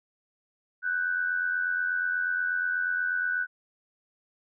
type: tone pair together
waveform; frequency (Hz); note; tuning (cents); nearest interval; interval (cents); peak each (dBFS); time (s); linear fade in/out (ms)
sine; 1485.7 / 1574; F#6 / G6; +7 / +7; minor second; 100; -26 / -33; 0.82-3.47; 50
effects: none